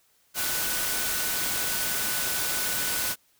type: tone in noise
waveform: sine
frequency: 1488 Hz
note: F#6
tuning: 9 cents sharp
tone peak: -37 dBFS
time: 0.34-3.16 s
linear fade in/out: 50 ms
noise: white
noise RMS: -28 dBFS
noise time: 0.34-3.16 s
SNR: -12 dB
effects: white hiss -65 dBFS RMS until 3.39 s